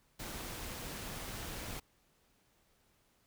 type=noise with amplitude modulation; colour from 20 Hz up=pink; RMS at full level=-42 dBFS; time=0.19-1.8 s; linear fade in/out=10 ms; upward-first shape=sine; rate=188 Hz; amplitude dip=30%; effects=pink hiss -72 dBFS RMS until 3.26 s